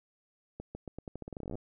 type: accelerating click train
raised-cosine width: 2 ms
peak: -27 dBFS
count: 20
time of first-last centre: 0.6-1.554 s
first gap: 150 ms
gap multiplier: 0.85
effects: none